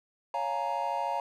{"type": "chord", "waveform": "triangle", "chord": "Bb minor seventh", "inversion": "first", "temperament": "just", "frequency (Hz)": [559.4, 699.2, 839.1, 932.3], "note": ["Db5", "F5", "Ab5", "Bb5"], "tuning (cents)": [16, 2, 18, 0], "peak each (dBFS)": [-35, -33, -33, -30], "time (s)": [0.34, 1.2], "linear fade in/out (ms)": 2, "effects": []}